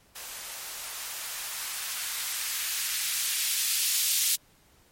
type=noise with band-pass filter sweep; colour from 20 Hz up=violet; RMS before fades=-31 dBFS; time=0.15-4.36 s; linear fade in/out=10 ms; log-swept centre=510 to 3600 Hz; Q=0.85; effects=pink hiss -61 dBFS RMS until 4.91 s + MP3 64 kbps